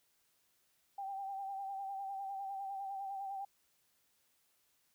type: tone with vibrato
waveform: sine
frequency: 784 Hz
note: G5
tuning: in tune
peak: -39 dBFS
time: 0.98-3.45 s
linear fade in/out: 5 ms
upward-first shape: sine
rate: 9.9 Hz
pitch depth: 39 cents each way
effects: white hiss -75 dBFS RMS until 4.94 s